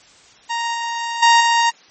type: tone with level steps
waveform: sawtooth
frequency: 932.3 Hz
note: A#5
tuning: in tune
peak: -16 / -18 / -5 / -9 dBFS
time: 0.49-1.71 s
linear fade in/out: 20 ms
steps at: 0.74 / 1.22 / 1.4 s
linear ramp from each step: 10 ms
effects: white hiss -48 dBFS RMS until 1.9 s + MP3 32 kbps